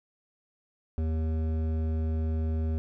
sine tone with hard clipping, 79.5 Hz, D#2, 38 cents sharp, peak -28 dBFS, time 0.98-2.78 s, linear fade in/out 0 ms, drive 12 dB, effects none

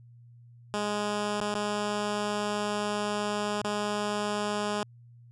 10% pulse tone with dropouts, 207.7 Hz, G#3, in tune, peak -20 dBFS, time 0.74-4.83 s, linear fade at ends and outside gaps 0 ms, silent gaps 1.404-1.414 / 1.542-1.55 / 3.615-3.645 s, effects added 119 Hz sine -50 dBFS peak until 5.31 s + resampled to 22050 Hz

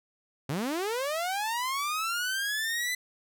sawtooth linear sweep, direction up, 125.3 to 2019 Hz, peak -25 dBFS, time 0.49-2.95 s, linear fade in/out 5 ms, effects none

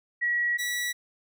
sine / sawtooth tone pair in turn, 1920 / 1943.4 Hz, B6 / B6, -49 / -28 cents, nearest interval unison, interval 21 cents, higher second, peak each -23 / -24 dBFS, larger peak first, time 0.21-0.58 / 0.58-0.93 s, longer first, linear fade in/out 20 ms, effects none

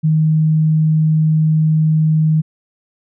sine tone, 156.6 Hz, D#3, 11 cents sharp, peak -10 dBFS, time 0.03-2.42 s, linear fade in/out 20 ms, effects none

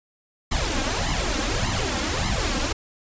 pink noise with flanger, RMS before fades -24 dBFS, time 0.51-2.73 s, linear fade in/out 10 ms, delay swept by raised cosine 0.97 to 3.77 ms, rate 1.7 Hz, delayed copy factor +0.8, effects resampled to 16000 Hz

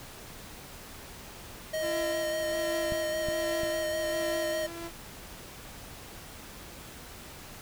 square tone with vibrato, 622.3 Hz, D#5, in tune, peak -30 dBFS, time 1.73-4.67 s, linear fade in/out 10 ms, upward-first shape square, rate 5 Hz, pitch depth 16 cents each way
sawtooth tone with tremolo, 337.2 Hz, E4, 39 cents sharp, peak -29 dBFS, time 1.8-4.91 s, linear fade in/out 50 ms, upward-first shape triangle, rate 1.3 Hz, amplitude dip 65%
clicks, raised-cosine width 5 ms, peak -24 / -25 / -26 dBFS, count 3, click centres 2.922 / 3.286 / 3.634 s
effects pink hiss -46 dBFS RMS until 7.61 s

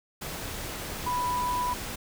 sine tone in noise, 987.8 Hz, B5, in tune, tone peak -26 dBFS, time 1.06-1.74 s, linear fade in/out 10 ms, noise pink, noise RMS -36 dBFS, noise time 0.21-1.96 s, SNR +7 dB, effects none

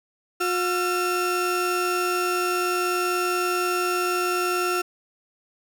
35% pulse tone pair together, 358.9 / 1355 Hz, F4 / E6, +47 / +47 cents, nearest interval octave + major seventh, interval 2300 cents, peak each -23 dBFS, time 0.4-4.82 s, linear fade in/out 10 ms, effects none

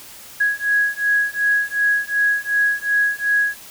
sine beating tone pair, 1661.2 / 1663.9 Hz, G#6 / G#6, 0 / +3 cents, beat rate 2.7 Hz, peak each -19 dBFS, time 0.4-3.56 s, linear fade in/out 10 ms, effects white hiss -40 dBFS RMS until 3.7 s

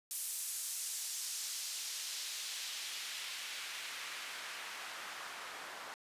white noise with band-pass filter sweep, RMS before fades -43 dBFS, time 0.11-5.94 s, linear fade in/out 0 ms, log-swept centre 9900 to 1000 Hz, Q 0.96, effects resampled to 32000 Hz

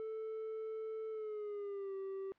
triangle tone with pitch glide, 439.9 to 387.4 Hz, A4 to G4, 0 to -20 cents, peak -38 dBFS, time 0-2.32 s, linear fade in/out 0 ms, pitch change -220 cents, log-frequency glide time 1.1-1.95 s, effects white hiss -71 dBFS RMS until 2.38 s + low-pass 2000 Hz 12 dB/octave

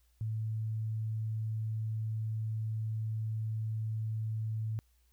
sine tone, 110 Hz, A2, in tune, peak -32 dBFS, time 0.21-4.79 s, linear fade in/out 0 ms, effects added 60 Hz sine -66 dBFS peak until 5.12 s + white hiss -75 dBFS RMS until 5.12 s

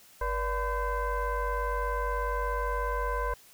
sine tone with frequency modulation, 482.6 Hz, B4, 40 cents flat, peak -27 dBFS, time 0.21-3.34 s, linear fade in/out 5 ms, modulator 531 Hz, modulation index 1.7, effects white hiss -56 dBFS RMS until 3.53 s

